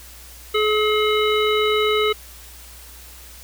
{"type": "harmonic tone", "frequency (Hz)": 426.3, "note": "G#4", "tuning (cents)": 45, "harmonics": [1, 3, 5, 7, 9], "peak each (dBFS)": [-18, -23, -25, -26, -28], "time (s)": [0.54, 2.13], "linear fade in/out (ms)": 10, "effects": ["added 60 Hz sine -43 dBFS peak until 3.43 s", "white hiss -43 dBFS RMS until 3.43 s"]}